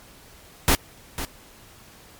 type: noise with echo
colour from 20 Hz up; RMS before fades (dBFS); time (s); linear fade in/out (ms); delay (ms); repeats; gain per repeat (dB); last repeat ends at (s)
pink; -17; 0.68-0.75; 0; 500; 1; -12; 1.25
effects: pink hiss -49 dBFS RMS until 2.19 s + MP3 96 kbps